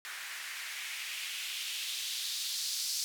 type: noise with band-pass filter sweep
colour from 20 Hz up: blue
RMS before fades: -38 dBFS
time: 0.05-3.04 s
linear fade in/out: 0 ms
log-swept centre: 1600 to 5000 Hz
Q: 2.1
effects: none